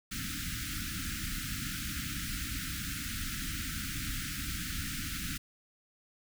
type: band-stop noise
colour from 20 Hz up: pink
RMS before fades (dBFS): -37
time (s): 0.11-5.38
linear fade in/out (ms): 10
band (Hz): 310 to 1300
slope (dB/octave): 96
effects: none